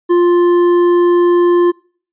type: tone with hard clipping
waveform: sine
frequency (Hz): 350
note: F4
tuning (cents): +4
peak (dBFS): -9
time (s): 0.09-1.72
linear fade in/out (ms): 20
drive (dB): 7
effects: noise-tail reverb RT60 0.5 s tail -26 dB re dry + resampled to 8000 Hz